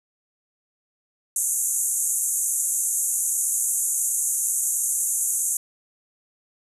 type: band-pass noise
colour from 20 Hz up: pink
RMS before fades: -24 dBFS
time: 1.36-5.57 s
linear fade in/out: 2 ms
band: 6500 to 12000 Hz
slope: 96 dB/octave
effects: none